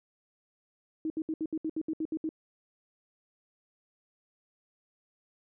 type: tone bursts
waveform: sine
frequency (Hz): 316.6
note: D#4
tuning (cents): +30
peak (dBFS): -29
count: 11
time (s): 1.05-2.291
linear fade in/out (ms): 2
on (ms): 51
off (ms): 68
effects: none